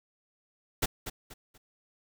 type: noise with echo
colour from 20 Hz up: pink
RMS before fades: -27 dBFS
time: 0.82-0.86 s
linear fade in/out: 10 ms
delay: 240 ms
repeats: 3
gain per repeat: -10 dB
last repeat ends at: 1.58 s
effects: none